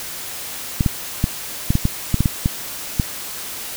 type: clicks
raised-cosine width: 5 ms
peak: -3 dBFS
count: 11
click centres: 0.808 / 0.862 / 1.241 / 1.705 / 1.754 / 1.854 / 2.143 / 2.206 / 2.258 / 2.459 / 2.998 s
effects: white hiss -30 dBFS RMS until 3.76 s